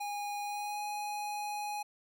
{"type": "tone with pitch glide", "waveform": "square", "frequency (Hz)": [820, 831.4], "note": ["G#5", "G#5"], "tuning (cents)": [-22, 2], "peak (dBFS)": -36, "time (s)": [0, 1.83], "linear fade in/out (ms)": 10, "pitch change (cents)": 24, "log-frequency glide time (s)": [0.43, 0.8], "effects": []}